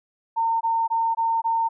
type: tone bursts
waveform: sine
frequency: 911 Hz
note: A#5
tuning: 40 cents flat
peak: -19 dBFS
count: 5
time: 0.36-1.69 s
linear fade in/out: 20 ms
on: 250 ms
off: 20 ms
effects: none